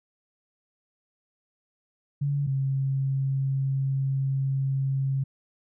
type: tone pair in turn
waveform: sine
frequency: 142.2 / 135.43 Hz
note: C#3 / C#3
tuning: +45 / -40 cents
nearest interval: minor second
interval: 85 cents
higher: first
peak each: -23 dBFS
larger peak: neither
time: 2.21-2.47 / 2.47-5.24 s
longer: second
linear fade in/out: 10 ms
effects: none